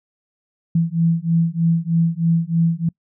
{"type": "beating tone pair", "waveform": "sine", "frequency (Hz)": [164.81, 168.01], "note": ["E3", "E3"], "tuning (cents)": [0, 33], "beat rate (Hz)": 3.2, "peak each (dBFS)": -18, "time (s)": [0.75, 2.89], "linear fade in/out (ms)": 5, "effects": ["noise-tail reverb RT60 0.1 s tail -26 dB re dry"]}